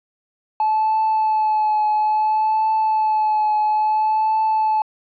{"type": "tone with vibrato", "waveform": "triangle", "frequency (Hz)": 863, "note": "A5", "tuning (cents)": -34, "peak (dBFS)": -12, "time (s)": [0.6, 4.82], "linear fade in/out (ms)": 2, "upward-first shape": "triangle", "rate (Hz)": 0.59, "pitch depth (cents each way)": 26, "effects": ["tanh soft clip ceiling -12 dBFS", "resampled to 11025 Hz"]}